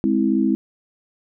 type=chord; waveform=sine; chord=Ab augmented; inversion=none; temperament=equal with one note detuned; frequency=207.7 / 261.6 / 325.7 Hz; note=Ab3 / C4 / E4; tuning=0 / 0 / -21 cents; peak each=-20 dBFS; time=0.04-0.55 s; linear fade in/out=0 ms; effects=none